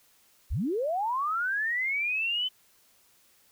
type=linear sweep; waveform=sine; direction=up; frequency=30.87 to 3064 Hz; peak=-26 dBFS; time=0.5-2.49 s; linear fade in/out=20 ms; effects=white hiss -63 dBFS RMS until 3.51 s